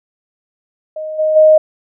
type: tone with level steps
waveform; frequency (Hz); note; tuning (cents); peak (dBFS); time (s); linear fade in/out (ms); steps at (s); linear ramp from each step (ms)
sine; 622.3; D#5; 0; -21 / -11 / -4; 0.96-1.58; 5; 1.18 / 1.35; 20
effects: none